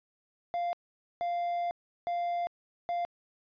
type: tone bursts at uneven times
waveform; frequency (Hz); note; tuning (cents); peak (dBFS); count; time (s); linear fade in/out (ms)
triangle; 696; F5; -6; -27; 4; 0.54-0.73 / 1.21-1.71 / 2.07-2.47 / 2.89-3.05; 0
effects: resampled to 11025 Hz